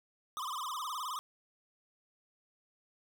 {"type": "tone with vibrato", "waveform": "square", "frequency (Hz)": 1123, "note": "C#6", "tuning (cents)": 22, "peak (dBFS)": -37, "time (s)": [0.37, 1.19], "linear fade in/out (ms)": 0, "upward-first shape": "sine", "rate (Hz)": 19, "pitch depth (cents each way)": 210, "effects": []}